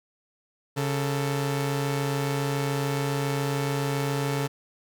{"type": "tone pair together", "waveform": "sawtooth", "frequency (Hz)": [138.59, 442.9], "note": ["C#3", "A4"], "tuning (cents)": [0, 11], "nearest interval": "octave + minor sixth", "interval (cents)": 2011, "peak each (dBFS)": [-22, -27], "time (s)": [0.76, 4.48], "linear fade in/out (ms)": 20, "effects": []}